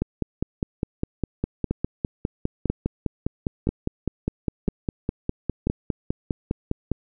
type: two click trains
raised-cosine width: 3 ms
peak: -10 / -10 dBFS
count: 5 / 35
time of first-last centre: 1.71-5.67 / 0.02-6.917 s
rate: 1.01 / 4.93 Hz
effects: none